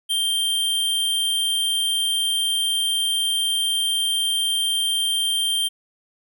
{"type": "tone", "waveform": "square", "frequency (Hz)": 3164, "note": "G7", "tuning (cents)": 15, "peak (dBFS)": -20, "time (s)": [0.09, 5.69], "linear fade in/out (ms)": 20, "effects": []}